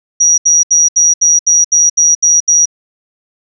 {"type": "tone bursts", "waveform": "sine", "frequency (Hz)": 5770, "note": "F#8", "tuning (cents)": -44, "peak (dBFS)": -5, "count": 10, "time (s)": [0.2, 2.657], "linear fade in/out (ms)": 10, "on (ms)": 180, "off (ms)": 73, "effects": []}